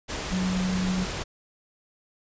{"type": "tone in noise", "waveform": "sine", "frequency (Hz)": 185, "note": "F#3", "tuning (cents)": 0, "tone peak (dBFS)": -24, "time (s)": [0.31, 1.05], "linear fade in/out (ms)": 20, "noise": "pink", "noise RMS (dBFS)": -32, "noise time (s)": [0.08, 1.24], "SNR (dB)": 5, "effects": ["resampled to 16000 Hz"]}